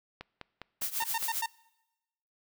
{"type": "click train", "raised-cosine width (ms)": 0.3, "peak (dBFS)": -25, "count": 6, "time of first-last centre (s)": [0.21, 1.226], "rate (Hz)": 4.92}
{"type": "noise with tremolo", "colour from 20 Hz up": "blue", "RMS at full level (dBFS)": -31, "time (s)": [0.81, 1.42], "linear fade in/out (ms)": 10, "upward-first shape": "triangle", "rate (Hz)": 7.5, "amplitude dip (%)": 90}
{"type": "tone bursts", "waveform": "sawtooth", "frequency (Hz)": 912, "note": "A#5", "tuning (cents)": -38, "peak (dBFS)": -25, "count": 4, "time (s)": [1, 1.461], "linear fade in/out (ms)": 5, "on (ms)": 41, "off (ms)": 99}
{"effects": ["noise-tail reverb RT60 1.0 s tail -23 dB re dry"]}